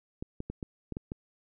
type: clicks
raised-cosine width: 3 ms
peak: -23 dBFS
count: 7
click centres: 0.225 / 0.404 / 0.5 / 0.628 / 0.923 / 0.969 / 1.119 s
effects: none